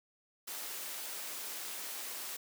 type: high-pass noise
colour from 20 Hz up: white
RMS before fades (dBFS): -42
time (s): 0.47-2.37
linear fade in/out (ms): 10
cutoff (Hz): 320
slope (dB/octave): 12
effects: none

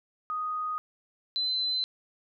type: tone pair in turn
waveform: sine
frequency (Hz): 1244.5 / 4048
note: D#6 / B7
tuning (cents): 0 / +42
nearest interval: octave + minor sixth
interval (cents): 2042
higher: second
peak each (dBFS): -29 / -26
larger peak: second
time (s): 0.3-0.78 / 1.36-1.84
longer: neither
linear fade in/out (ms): 0
effects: none

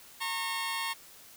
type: tone pair together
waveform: 15% pulse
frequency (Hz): 916 / 1089.3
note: A#5 / C#6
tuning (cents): -31 / -31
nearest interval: minor third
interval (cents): 300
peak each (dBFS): -28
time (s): 0.2-0.94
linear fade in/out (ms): 20
effects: white hiss -53 dBFS RMS until 1.36 s

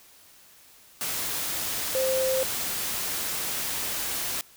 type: tone in noise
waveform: sine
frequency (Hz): 523.3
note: C5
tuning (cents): 0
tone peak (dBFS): -23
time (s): 1.95-2.43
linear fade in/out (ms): 0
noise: white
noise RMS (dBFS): -30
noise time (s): 1.01-4.41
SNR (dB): +4
effects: white hiss -54 dBFS RMS until 4.56 s

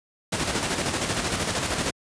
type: noise with tremolo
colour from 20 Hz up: pink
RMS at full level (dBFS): -24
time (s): 0.32-1.91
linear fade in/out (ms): 10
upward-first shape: square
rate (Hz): 13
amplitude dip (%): 40
effects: high-pass 80 Hz 12 dB/octave + resampled to 22050 Hz

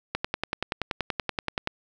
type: click train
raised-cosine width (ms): 0.3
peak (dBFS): -10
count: 17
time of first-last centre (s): 0.15-1.674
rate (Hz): 10.5
effects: none

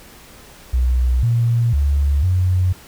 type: tone with pitch steps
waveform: sine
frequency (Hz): 62.4 / 117.5 / 71 / 91.4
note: B1 / A#2 / C#2 / F#2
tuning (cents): +19 / +14 / +42 / -21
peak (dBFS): -13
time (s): 0.73-2.73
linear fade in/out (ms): 10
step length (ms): 500
effects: pink hiss -43 dBFS RMS until 2.87 s

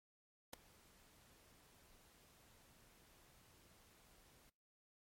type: noise with ADSR envelope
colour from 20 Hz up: pink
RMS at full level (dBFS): -44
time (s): 0.53-4.5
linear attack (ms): 4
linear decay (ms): 8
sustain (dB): -24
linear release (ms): 10
effects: noise-tail reverb RT60 0.5 s tail -26 dB re dry + MP3 64 kbps

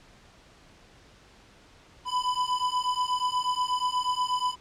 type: beating tone pair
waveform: square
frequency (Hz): 995 / 1003.3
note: B5 / B5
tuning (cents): +13 / +27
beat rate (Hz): 8.3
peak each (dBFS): -29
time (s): 2.05-4.56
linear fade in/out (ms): 50
effects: pink hiss -55 dBFS RMS until 4.6 s + low-pass 6000 Hz 12 dB/octave

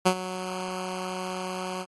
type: tone with ADSR envelope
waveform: 10% pulse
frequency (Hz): 184.7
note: F#3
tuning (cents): -3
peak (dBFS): -8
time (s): 0.05-1.86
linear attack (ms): 17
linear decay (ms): 72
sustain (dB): -15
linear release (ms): 51
effects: AAC 32 kbps

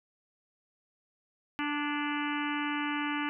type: harmonic tone with a mistuned harmonic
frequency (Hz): 293.7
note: D4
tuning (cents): 0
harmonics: 1 / 3 / 4 / 5 / 6 / 7 / 8 / 9 / 10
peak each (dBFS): -33 / -38 / -39 / -40 / -41 / -41 / -42 / -43 / -43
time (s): 1.59-3.29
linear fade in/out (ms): 0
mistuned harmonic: 6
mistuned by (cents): -33
effects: none

